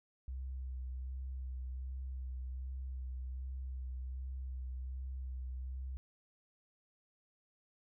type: tone with vibrato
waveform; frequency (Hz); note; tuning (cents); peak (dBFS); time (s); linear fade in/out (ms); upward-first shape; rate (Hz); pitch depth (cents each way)
sine; 64.4; C2; -27; -39; 0.28-5.97; 0; sine; 1.3; 23
effects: none